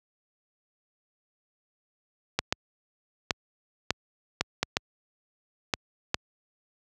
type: clicks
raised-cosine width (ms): 0.2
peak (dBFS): -6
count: 9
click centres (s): 2.39 / 2.525 / 3.308 / 3.906 / 4.41 / 4.63 / 4.769 / 5.738 / 6.144
effects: high-pass 60 Hz 12 dB/octave